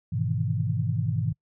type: chord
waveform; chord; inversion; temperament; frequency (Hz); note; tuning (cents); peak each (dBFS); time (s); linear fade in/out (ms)
sine; E major seventh; first; just; 103.01 / 123.61 / 154.51 / 164.81; G#2 / B2 / D#3 / E3; -14 / +2 / -12 / 0; -28 / -28 / -30 / -32; 0.12-1.33; 10
effects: noise-tail reverb RT60 0.1 s tail -26 dB re dry